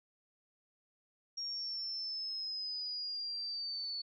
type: linear sweep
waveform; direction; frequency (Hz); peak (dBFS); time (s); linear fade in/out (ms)
sine; down; 5588 to 4435; -37; 1.37-4.02; 10
effects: none